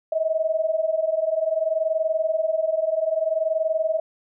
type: tone pair together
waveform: sine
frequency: 625.4 / 646 Hz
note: D#5 / E5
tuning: +9 / -35 cents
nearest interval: minor second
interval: 56 cents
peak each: -24 / -22 dBFS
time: 0.12-4 s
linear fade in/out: 5 ms
effects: none